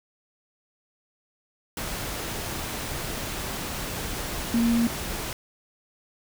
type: tone in noise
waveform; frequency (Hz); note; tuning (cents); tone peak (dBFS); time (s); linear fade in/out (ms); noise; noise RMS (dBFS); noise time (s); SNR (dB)
sine; 233.1; A#3; 0; -19; 4.54-4.87; 2; pink; -32; 1.77-5.33; +10
effects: none